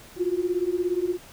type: beating tone pair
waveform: sine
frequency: 346.5 / 363.5 Hz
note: F4 / F#4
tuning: -14 / -31 cents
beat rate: 17 Hz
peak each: -26 / -25 dBFS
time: 0.16-1.18 s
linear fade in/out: 50 ms
effects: pink hiss -48 dBFS RMS until 1.32 s